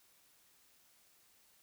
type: silence
effects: white hiss -68 dBFS RMS until 1.62 s